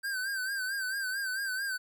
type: tone with vibrato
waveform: square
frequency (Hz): 1559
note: G6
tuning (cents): -10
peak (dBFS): -32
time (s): 0.03-1.78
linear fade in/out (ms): 20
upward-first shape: sine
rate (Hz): 4.5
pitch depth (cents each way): 71
effects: 12-bit